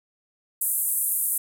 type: band-pass noise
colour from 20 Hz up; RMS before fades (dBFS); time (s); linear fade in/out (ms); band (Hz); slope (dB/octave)
white; -25; 0.61-1.38; 5; 8700 to 14000; 48
effects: none